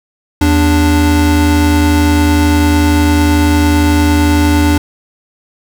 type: tone pair together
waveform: square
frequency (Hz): 80.91 / 293.7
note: E2 / D4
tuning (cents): -32 / 0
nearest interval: octave + minor seventh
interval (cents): 2232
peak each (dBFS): -11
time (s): 0.41-4.78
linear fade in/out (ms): 5
effects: none